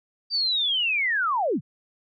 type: linear sweep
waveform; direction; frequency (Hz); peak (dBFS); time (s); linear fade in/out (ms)
sine; down; 4711 to 98; -21; 0.3-1.61; 50
effects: none